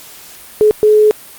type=tone bursts at uneven times; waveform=sine; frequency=425.9 Hz; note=G#4; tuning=44 cents sharp; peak=-5 dBFS; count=2; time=0.61-0.71 / 0.83-1.11 s; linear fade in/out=0 ms; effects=white hiss -36 dBFS RMS until 1.38 s + Opus 48 kbps